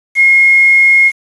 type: tone with quantisation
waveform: sine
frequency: 2152 Hz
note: C7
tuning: 48 cents sharp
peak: -4 dBFS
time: 0.15-1.12 s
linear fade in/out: 50 ms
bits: 5
effects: resampled to 24000 Hz